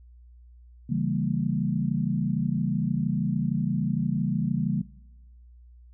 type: chord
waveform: sine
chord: C# diminished seventh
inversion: none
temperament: equal with one note detuned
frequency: 138.59 / 164.81 / 196 / 229.1 Hz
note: C#3 / E3 / G3 / Bb3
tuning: 0 / 0 / 0 / -30 cents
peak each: -29 dBFS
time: 0.89-4.82 s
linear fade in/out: 10 ms
effects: noise-tail reverb RT60 1.0 s tail -21 dB re dry + added 60 Hz sine -48 dBFS peak until 5.93 s